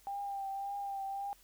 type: tone with vibrato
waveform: sine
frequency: 793 Hz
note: G5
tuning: 20 cents sharp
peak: -36 dBFS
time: 0.07-1.33 s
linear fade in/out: 0 ms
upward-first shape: triangle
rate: 1.8 Hz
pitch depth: 32 cents each way
effects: added 43 Hz sine -67 dBFS peak until 1.43 s + white hiss -64 dBFS RMS until 1.43 s